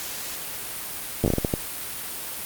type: slowing click train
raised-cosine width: 2 ms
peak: -8 dBFS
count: 9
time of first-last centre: 1.24-1.539 s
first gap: 9 ms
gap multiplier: 1.39
effects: white hiss -33 dBFS RMS until 2.45 s + Opus 48 kbps